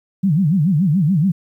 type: tone with vibrato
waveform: sine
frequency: 169.4 Hz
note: E3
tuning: 48 cents sharp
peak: -12 dBFS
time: 0.23-1.32 s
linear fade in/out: 10 ms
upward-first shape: sine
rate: 7 Hz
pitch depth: 290 cents each way
effects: 9-bit